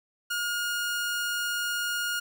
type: tone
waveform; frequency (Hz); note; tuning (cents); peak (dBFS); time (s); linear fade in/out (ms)
sawtooth; 1428; F6; +38; -24; 0.3-2.2; 10
effects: none